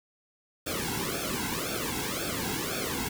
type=noise with flanger; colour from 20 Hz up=pink; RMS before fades=-32 dBFS; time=0.66-3.09 s; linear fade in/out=10 ms; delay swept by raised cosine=1 to 1.69 ms; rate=1.9 Hz; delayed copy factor=-1; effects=none